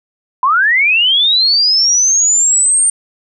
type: linear sweep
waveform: sine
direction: up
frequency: 977 to 8870 Hz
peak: -8 dBFS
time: 0.43-2.9 s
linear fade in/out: 2 ms
effects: none